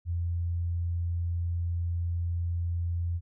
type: tone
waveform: sine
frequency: 85.8 Hz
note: F2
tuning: 30 cents flat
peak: -27 dBFS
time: 0.05-3.21 s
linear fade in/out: 50 ms
effects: none